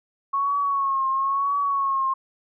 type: tone with vibrato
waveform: sine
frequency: 1100 Hz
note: C#6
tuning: 14 cents flat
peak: -20 dBFS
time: 0.33-2.14 s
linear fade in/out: 10 ms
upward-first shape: triangle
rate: 1 Hz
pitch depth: 60 cents each way
effects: none